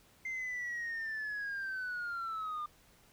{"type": "linear sweep", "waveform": "sine", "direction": "down", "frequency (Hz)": [2093, 1197], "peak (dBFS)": -34, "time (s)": [0.25, 2.66], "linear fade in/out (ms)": 5, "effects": ["tanh soft clip ceiling -34 dBFS", "pink hiss -64 dBFS RMS until 3.12 s"]}